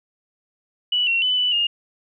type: tone with pitch steps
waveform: sine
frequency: 2953 / 2733 / 3004 / 2978 / 2836 Hz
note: F#7 / F7 / F#7 / F#7 / F7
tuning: -4 / -38 / +26 / +11 / +26 cents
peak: -17 dBFS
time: 0.92-1.67 s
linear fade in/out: 5 ms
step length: 150 ms
effects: none